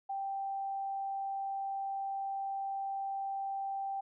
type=tone; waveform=sine; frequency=784 Hz; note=G5; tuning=in tune; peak=-34 dBFS; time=0.09-4.01 s; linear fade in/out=10 ms; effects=none